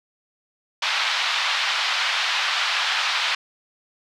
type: band-pass noise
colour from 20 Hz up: white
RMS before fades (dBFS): -23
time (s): 0.82-3.35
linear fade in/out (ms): 5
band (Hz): 830 to 4100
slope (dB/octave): 24
effects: none